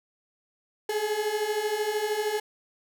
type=beating tone pair; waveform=35% pulse; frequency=415.3 / 428.3 Hz; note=G#4 / A4; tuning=0 / -47 cents; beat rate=13 Hz; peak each=-29 / -26 dBFS; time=0.89-2.4 s; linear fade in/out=5 ms; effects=none